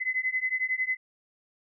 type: beating tone pair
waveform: sine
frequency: 2026 / 2037 Hz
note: B6 / C7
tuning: +44 / -47 cents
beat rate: 11 Hz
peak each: -29 dBFS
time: 0-0.97 s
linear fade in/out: 20 ms
effects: none